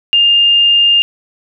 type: tone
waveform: sine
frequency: 2811 Hz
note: F7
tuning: 11 cents sharp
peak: -6 dBFS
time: 0.13-1.02 s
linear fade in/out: 0 ms
effects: none